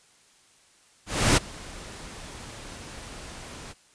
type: noise with ADSR envelope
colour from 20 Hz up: pink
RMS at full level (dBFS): -18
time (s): 1.06-3.74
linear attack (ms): 310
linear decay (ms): 16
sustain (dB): -23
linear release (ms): 29
effects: white hiss -59 dBFS RMS until 3.94 s + resampled to 22050 Hz